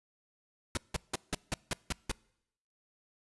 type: noise bursts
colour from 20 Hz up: pink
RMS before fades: -32 dBFS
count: 8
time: 0.75-2.116 s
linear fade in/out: 2 ms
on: 22 ms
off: 170 ms
effects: noise-tail reverb RT60 0.8 s tail -25 dB re dry + resampled to 24000 Hz